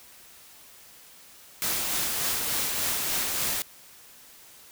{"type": "noise with tremolo", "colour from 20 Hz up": "white", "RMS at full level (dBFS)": -27, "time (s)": [1.62, 3.62], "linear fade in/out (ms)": 0, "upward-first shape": "sine", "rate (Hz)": 3.4, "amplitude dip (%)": 25, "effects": ["white hiss -51 dBFS RMS until 4.71 s"]}